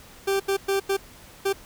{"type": "tone bursts at uneven times", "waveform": "40% pulse", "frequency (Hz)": 392, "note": "G4", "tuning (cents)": 0, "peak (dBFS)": -20, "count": 5, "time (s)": [[0.27, 0.4], [0.48, 0.57], [0.68, 0.8], [0.89, 0.97], [1.45, 1.53]], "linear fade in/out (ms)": 10, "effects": ["pink hiss -48 dBFS RMS until 1.65 s"]}